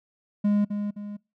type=tone with echo; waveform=triangle; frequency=205.9 Hz; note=G#3; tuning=15 cents flat; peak=-17 dBFS; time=0.44-0.65 s; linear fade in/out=10 ms; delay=260 ms; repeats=2; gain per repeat=-7 dB; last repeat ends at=1.17 s; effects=noise-tail reverb RT60 0.3 s tail -26 dB re dry